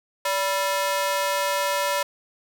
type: ring-modulated tone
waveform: sawtooth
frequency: 778 Hz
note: G5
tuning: 13 cents flat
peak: -15 dBFS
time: 0.25-2.03 s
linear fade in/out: 5 ms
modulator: 202 Hz
effects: none